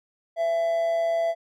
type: tone with amplitude modulation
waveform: triangle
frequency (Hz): 668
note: E5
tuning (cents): +23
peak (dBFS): -18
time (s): 0.36-1.35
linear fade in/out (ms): 50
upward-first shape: sine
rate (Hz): 163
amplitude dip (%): 30
effects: none